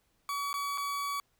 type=tone with dropouts; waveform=40% pulse; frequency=1136 Hz; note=C#6; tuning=42 cents sharp; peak=-31 dBFS; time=0.29-1.2 s; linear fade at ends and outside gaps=1 ms; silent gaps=0.53-0.54 / 0.776-0.78 s; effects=pink hiss -73 dBFS RMS until 1.39 s